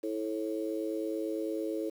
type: harmonic tone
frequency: 108.9 Hz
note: A2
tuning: 17 cents flat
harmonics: 3 / 4 / 5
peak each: -34 / -36 / -38 dBFS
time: 0.03-1.9 s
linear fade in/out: 10 ms
effects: 9-bit